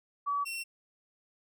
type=tone pair in turn; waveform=sine / sawtooth; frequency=1142 / 2716 Hz; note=D6 / F7; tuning=-49 / -49 cents; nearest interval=octave + minor third; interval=1500 cents; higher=second; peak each=-28 / -32 dBFS; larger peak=first; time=0.26-0.45 / 0.45-0.64 s; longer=neither; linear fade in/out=20 ms; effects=none

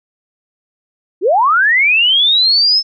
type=linear sweep; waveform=sine; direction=up; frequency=315.8 to 5290 Hz; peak=-8 dBFS; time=1.21-2.83 s; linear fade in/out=50 ms; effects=none

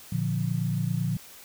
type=chord; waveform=sine; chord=Bb major; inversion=none; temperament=equal; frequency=116.54 / 146.83 / 174.61 Hz; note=Bb2 / D3 / F3; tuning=0 / 0 / 0 cents; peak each=-29 dBFS; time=0.12-1.17 s; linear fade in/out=5 ms; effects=white hiss -48 dBFS RMS until 1.44 s

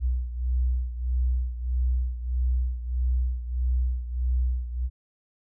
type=beating tone pair; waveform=sine; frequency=61.7 / 63.3 Hz; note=B1 / B1; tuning=-1 / +43 cents; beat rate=1.6 Hz; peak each=-24 / -29 dBFS; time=0-4.9 s; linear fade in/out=50 ms; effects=none

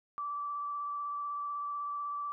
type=tone with vibrato; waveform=sine; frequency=1161 Hz; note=D6; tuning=20 cents flat; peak=-34 dBFS; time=0.18-2.32 s; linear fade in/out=0 ms; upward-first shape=square; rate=16 Hz; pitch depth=9 cents each way; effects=none

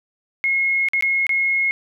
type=tone with dropouts; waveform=sine; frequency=2163 Hz; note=C#7; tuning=43 cents flat; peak=-16 dBFS; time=0.44-1.71 s; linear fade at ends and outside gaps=0 ms; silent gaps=0.886-0.934 / 1.009-1.024 / 1.267-1.293 s; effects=none

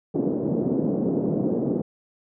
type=band-pass noise; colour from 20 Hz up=pink; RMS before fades=-24 dBFS; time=0.14-1.82 s; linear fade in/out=10 ms; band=170 to 480 Hz; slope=24 dB/octave; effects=none

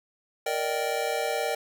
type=chord; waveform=square; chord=Eb major seventh; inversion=second; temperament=just; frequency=466.7 / 583.4 / 622.3 / 777.8 Hz; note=Bb4 / D5 / Eb5 / G5; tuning=+2 / -12 / 0 / -14 cents; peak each=-32 / -33 / -34 / -32 dBFS; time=0.46-1.55 s; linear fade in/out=5 ms; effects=none

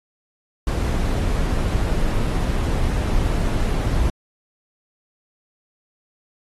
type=noise; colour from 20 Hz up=brown; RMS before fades=-20 dBFS; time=0.67-4.1 s; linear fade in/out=2 ms; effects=AAC 32 kbps

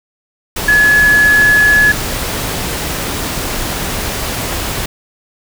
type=tone in noise; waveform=sine; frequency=1700 Hz; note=G#6; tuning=40 cents sharp; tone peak=-6 dBFS; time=0.68-1.92 s; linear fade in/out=5 ms; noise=pink; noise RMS=-19 dBFS; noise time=0.56-4.86 s; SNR=+10 dB; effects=none

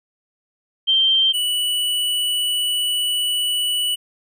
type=tone pair in turn; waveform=sine / square; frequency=3143 / 2955 Hz; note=G7 / F#7; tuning=+4 / -3 cents; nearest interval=minor second; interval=107 cents; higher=first; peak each=-13 / -19 dBFS; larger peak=first; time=0.87-1.33 / 1.33-3.96 s; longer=second; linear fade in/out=20 ms; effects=none

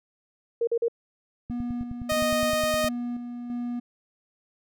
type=tone bursts; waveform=sine; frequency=466.2 Hz; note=A#4; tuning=in tune; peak=-21 dBFS; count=3; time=0.61-0.883 s; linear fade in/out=5 ms; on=63 ms; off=42 ms
type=tone with tremolo; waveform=triangle; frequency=241.5 Hz; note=B3; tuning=39 cents flat; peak=-26 dBFS; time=1.5-3.8 s; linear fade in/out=10 ms; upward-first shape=square; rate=1.5 Hz; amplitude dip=45%
type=click train; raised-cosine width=5 ms; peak=-23 dBFS; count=14; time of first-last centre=1.5-2.844 s; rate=9.67 Hz
type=tone; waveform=sawtooth; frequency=620 Hz; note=D#5; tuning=6 cents flat; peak=-19 dBFS; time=2.09-2.89 s; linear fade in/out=10 ms
effects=none

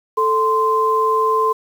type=tone pair together; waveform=sine; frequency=440 / 1039.6 Hz; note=A4 / C6; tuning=0 / -11 cents; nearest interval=octave + minor third; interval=1489 cents; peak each=-18 / -15 dBFS; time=0.17-1.53 s; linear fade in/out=10 ms; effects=7-bit

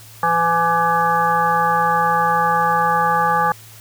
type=harmonic tone; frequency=168 Hz; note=E3; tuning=33 cents sharp; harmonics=1 / 3 / 5 / 7 / 9 / 10; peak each=-28 / -25 / -17 / -18 / -27 / -25 dBFS; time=0.23-3.52 s; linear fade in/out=2 ms; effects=added 110 Hz sine -43 dBFS peak until 3.8 s + white hiss -43 dBFS RMS until 3.8 s

